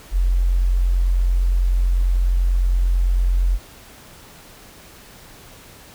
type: tone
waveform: sine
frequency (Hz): 44.49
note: F1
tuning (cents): +33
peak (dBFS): -14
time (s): 0.11-3.59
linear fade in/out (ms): 50
effects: pink hiss -44 dBFS RMS until 5.94 s